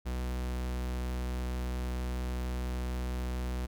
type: tone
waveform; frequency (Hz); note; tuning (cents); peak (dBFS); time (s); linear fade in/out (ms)
45% pulse; 62.2; B1; +13; -32; 0.05-3.67; 20
effects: none